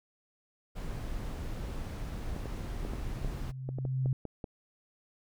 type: noise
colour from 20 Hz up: brown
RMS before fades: -37 dBFS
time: 0.75-3.52 s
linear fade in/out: 20 ms
type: clicks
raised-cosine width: 2 ms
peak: -25 dBFS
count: 11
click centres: 2.364 / 2.457 / 2.85 / 2.935 / 3.247 / 3.69 / 3.786 / 3.852 / 4.059 / 4.253 / 4.442 s
type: tone with exponential growth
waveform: sine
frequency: 130.81 Hz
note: C3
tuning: in tune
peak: -25 dBFS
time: 2.42-4.13 s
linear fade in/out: 2 ms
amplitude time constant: 370 ms
effects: none